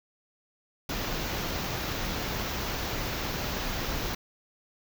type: band-stop noise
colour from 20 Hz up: pink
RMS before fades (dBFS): -32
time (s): 0.89-4.15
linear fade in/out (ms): 5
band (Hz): 6600 to 13000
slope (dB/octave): 48
effects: none